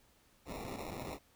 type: noise with sample-and-hold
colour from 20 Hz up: blue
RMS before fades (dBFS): -43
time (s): 0.45-1.19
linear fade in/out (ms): 50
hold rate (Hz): 1575
effects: pink hiss -68 dBFS RMS until 1.35 s